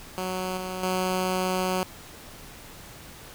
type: tone with level steps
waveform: 10% pulse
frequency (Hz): 185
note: F#3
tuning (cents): 0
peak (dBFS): -20 / -23 / -16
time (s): 0.18-1.83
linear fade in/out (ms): 0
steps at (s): 0.57 / 0.83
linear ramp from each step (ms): 2
effects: pink hiss -45 dBFS RMS until 3.34 s